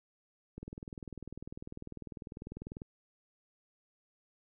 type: click train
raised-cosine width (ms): 3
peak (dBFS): -30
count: 46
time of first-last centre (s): 0.58-2.819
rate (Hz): 20.1
effects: none